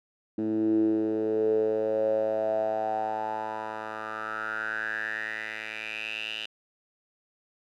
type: tone with band-pass filter sweep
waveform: 10% pulse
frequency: 109 Hz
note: A2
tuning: 16 cents flat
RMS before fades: -29 dBFS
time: 0.38-6.46 s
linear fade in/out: 5 ms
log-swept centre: 280 to 3000 Hz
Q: 7.7
effects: none

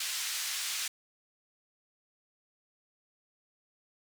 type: band-pass noise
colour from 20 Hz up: white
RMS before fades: -35 dBFS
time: 0-0.88 s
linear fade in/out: 5 ms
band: 1800 to 7700 Hz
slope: 12 dB/octave
effects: none

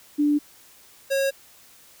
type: tone pair in turn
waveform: sine / square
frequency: 293.7 / 545.4 Hz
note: D4 / C#5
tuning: 0 / -28 cents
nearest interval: major seventh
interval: 1072 cents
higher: second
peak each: -17 / -21 dBFS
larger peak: first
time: 0.18-0.39 / 1.1-1.31 s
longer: neither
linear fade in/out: 20 ms
effects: white hiss -52 dBFS RMS until 2 s

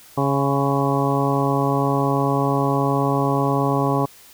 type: harmonic tone with a mistuned harmonic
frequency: 138.59 Hz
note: C#3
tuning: in tune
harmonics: 1 / 2 / 3 / 4 / 5 / 6 / 7 / 8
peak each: -22 / -23 / -25 / -27 / -28 / -27 / -27 / -27 dBFS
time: 0.17-4.06 s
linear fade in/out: 10 ms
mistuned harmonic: 7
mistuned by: +52 cents
effects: white hiss -47 dBFS RMS until 4.33 s

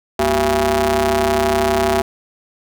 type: ring-modulated tone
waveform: sawtooth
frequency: 146.83 Hz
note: D3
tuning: in tune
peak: -7 dBFS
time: 0.19-2.02 s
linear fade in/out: 5 ms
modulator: 530 Hz
effects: none

